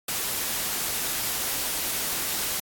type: noise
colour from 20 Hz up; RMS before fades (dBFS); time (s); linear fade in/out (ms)
white; -28; 0.08-2.6; 5
effects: AAC 64 kbps